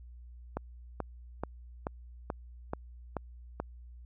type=click train; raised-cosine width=1 ms; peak=-19 dBFS; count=8; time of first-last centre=0.57-3.6 s; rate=2.31 Hz; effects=added 60 Hz sine -47 dBFS peak until 4.05 s